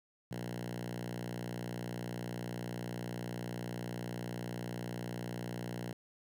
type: tone with high-pass filter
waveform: 5% pulse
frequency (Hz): 60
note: B1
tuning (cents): -49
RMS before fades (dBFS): -41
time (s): 0.31-5.93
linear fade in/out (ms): 5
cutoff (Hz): 140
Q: 5.7
effects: none